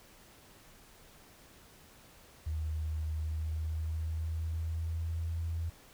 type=tone with pitch glide; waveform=sine; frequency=78.1 to 82.74 Hz; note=D#2 to E2; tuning=+7 to +7 cents; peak=-32 dBFS; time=2.46-5.7 s; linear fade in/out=10 ms; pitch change=+100 cents; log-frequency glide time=3.18-5.26 s; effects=pink hiss -58 dBFS RMS until 5.93 s

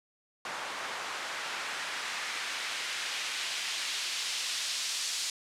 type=noise with band-pass filter sweep; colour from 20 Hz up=white; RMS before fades=-35 dBFS; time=0.45-5.3 s; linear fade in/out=2 ms; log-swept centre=1000 to 4900 Hz; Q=0.88; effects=low-pass 9000 Hz 12 dB/octave

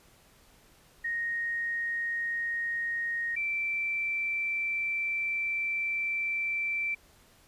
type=tone pair in turn; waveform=sine; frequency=1864.7 / 2338 Hz; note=A#6 / D7; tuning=0 / -8 cents; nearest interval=major third; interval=392 cents; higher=second; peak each=-29 / -28 dBFS; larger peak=second; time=1.04-3.36 / 3.36-6.95 s; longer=second; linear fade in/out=10 ms; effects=pink hiss -60 dBFS RMS until 7.47 s + resampled to 32000 Hz

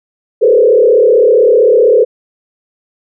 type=tone with frequency modulation; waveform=sine; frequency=466.2 Hz; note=A#4; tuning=in tune; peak=-4 dBFS; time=0.41-2.05 s; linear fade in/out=20 ms; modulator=35.6 Hz; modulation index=1.6; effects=none

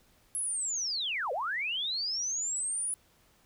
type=linear two-way sweep; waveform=sine; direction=down then up; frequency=11000 to 466.2 to 10020 Hz; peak=-30 dBFS; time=0.35-2.94 s; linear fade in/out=0 ms; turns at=1.32 s; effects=pink hiss -65 dBFS RMS until 3.45 s

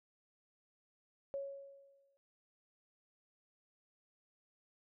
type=tone with exponential decay; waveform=sine; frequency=554 Hz; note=C#5; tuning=1 cent flat; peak=-36 dBFS; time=1.34-2.17 s; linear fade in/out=0 ms; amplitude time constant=180 ms; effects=none

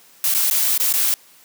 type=noise with dropouts; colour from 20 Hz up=blue; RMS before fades=-18 dBFS; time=0.24-1.14 s; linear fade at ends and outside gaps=1 ms; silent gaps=0.34-0.347 / 0.5-0.51 / 0.778-0.799 / 0.927-0.938 s; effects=white hiss -50 dBFS RMS until 1.44 s + high-pass 150 Hz 12 dB/octave

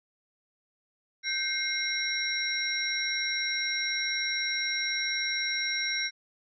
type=tone cluster; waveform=sine; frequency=1556 / 2132 / 3933 / 5580 Hz; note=G6 / C7 / B7 / F8; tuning=-13 / +32 / -8 / -2 cents; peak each=-35 / -31 / -34 / -33 dBFS; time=1.23-6.11 s; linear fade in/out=50 ms; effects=none

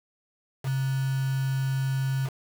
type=tone with quantisation; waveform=sine; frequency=133.8 Hz; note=C3; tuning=39 cents sharp; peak=-24 dBFS; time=0.63-2.3 s; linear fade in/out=50 ms; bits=6; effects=none

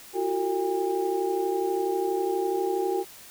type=tone cluster; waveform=sine; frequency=342.2 / 374.4 / 451.4 / 807 Hz; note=F4 / F#4 / A4 / G#5; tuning=-35 / +20 / +44 / -50 cents; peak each=-32 / -26 / -32 / -31 dBFS; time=0.13-3.05 s; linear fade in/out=50 ms; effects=white hiss -47 dBFS RMS until 3.3 s

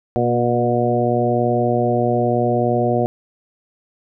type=harmonic tone with a mistuned harmonic; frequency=120.7 Hz; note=B2; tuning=39 cents flat; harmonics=1 / 2 / 3 / 4 / 5 / 6; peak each=-22 / -22 / -22 / -22 / -22 / -22 dBFS; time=0.16-3.06 s; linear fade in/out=0 ms; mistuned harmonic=2; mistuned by=-23 cents; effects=none

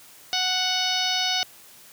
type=harmonic tone; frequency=740 Hz; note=F#5; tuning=in tune; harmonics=1 / 2 / 3 / 4 / 5 / 6 / 7 / 8; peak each=-30 / -33 / -32 / -28 / -28 / -30 / -30 / -34 dBFS; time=0.33-1.43 s; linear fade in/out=0 ms; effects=white hiss -49 dBFS RMS until 1.92 s + high-pass 60 Hz 12 dB/octave

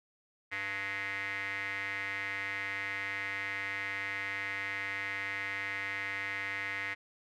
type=tone with band-pass filter; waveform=square; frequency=98.4 Hz; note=G2; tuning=7 cents sharp; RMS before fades=-37 dBFS; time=0.51-6.95 s; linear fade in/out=20 ms; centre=2000 Hz; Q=7.3; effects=none

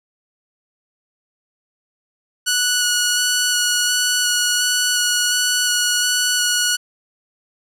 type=tone with vibrato; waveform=10% pulse; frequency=1467 Hz; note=F#6; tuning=15 cents flat; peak=-7 dBFS; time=2.46-6.77 s; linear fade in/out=20 ms; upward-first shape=square; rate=1.4 Hz; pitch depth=10 cents each way; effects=none

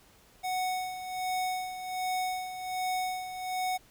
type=tone with tremolo; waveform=square; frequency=740 Hz; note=F#5; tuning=in tune; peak=-29 dBFS; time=0.43-3.78 s; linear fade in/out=20 ms; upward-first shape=sine; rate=1.3 Hz; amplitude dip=65%; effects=pink hiss -60 dBFS RMS until 3.9 s

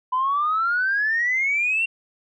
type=exponential sweep; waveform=sine; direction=up; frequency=1000 to 2762 Hz; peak=-18 dBFS; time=0.12-1.86 s; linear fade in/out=10 ms; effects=tanh soft clip ceiling -14 dBFS

